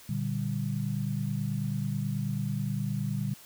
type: chord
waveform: sine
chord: G minor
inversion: first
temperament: just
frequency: 117.6 / 147 / 196 Hz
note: Bb2 / D3 / G3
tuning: +16 / +2 / 0 cents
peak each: -33 / -32 / -33 dBFS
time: 0.09-3.34 s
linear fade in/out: 5 ms
effects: white hiss -52 dBFS RMS until 3.45 s